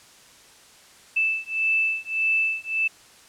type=beating tone pair; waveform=sine; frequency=2637 / 2638.7 Hz; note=E7 / E7; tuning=0 / +1 cents; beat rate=1.7 Hz; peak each=-24 dBFS; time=1.16-2.88 s; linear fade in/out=10 ms; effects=white hiss -51 dBFS RMS until 3.28 s + low-pass 9000 Hz 12 dB/octave